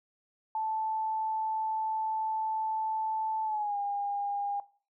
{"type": "tone with pitch glide", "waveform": "sine", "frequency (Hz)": [877, 808.9], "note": ["A5", "G#5"], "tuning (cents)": [-6, -46], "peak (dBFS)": -29, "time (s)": [0.55, 4.6], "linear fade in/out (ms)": 2, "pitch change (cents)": -140, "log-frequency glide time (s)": [3.44, 3.77], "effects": ["noise-tail reverb RT60 0.4 s tail -19 dB re dry"]}